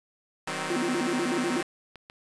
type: chord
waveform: 5% pulse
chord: C diminished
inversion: first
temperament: equal with one note detuned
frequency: 155.56 / 187.8 / 261.6 Hz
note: Eb3 / Gb3 / C4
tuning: 0 / +26 / 0 cents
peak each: -23 dBFS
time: 0.47-1.63 s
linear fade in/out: 5 ms
type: tone with vibrato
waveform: sine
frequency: 293.7 Hz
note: D4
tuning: in tune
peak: -26 dBFS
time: 0.7-1.61 s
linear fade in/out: 2 ms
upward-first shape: square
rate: 8.1 Hz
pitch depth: 290 cents each way
type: clicks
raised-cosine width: 0.3 ms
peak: -28 dBFS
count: 2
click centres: 1.957 / 2.099 s
effects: resampled to 24000 Hz + 8-bit